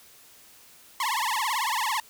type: tone with vibrato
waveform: sawtooth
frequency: 974 Hz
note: B5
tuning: 24 cents flat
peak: -21 dBFS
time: 1-2 s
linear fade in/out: 2 ms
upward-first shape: triangle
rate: 18 Hz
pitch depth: 270 cents each way
effects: white hiss -53 dBFS RMS until 2.09 s